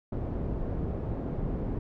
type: low-pass noise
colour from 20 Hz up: pink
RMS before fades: -32 dBFS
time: 0.12-1.79 s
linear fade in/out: 5 ms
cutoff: 450 Hz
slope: 12 dB/octave
effects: none